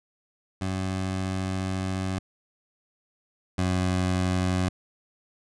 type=tone pair in turn; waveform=20% pulse; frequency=94.3 / 91.83 Hz; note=F#2 / F#2; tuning=+33 / -13 cents; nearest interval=unison; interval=46 cents; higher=first; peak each=-22 / -18 dBFS; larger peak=second; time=0.61-2.19 / 3.58-4.69 s; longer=first; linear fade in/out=5 ms; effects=resampled to 22050 Hz